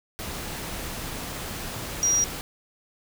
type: tone in noise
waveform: sine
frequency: 5730 Hz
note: F8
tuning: 44 cents sharp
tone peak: -19 dBFS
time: 2.03-2.24 s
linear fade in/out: 0 ms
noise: pink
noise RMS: -34 dBFS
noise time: 0.19-2.41 s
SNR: +12 dB
effects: none